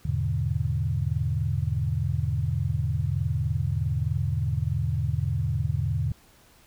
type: chord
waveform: sine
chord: E dominant seventh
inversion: none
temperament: equal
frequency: 82.41 / 103.83 / 123.47 / 146.83 Hz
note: E2 / G#2 / B2 / D3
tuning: 0 / 0 / 0 / 0 cents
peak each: -29 dBFS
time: 0.05-6.12 s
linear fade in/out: 5 ms
effects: pink hiss -57 dBFS RMS until 6.66 s